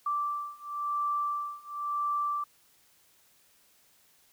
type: beating tone pair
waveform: sine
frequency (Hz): 1170 / 1170.96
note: D6 / D6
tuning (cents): -7 / -5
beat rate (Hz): 0.96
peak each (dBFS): -33 / -32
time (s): 0.06-2.44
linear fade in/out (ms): 5
effects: white hiss -64 dBFS RMS until 4.32 s